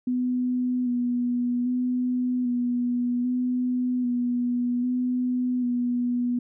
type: tone with vibrato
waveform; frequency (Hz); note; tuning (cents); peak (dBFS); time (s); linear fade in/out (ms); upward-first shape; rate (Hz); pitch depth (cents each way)
sine; 246.9; B3; 0; -22; 0.07-6.39; 5; square; 0.63; 20
effects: none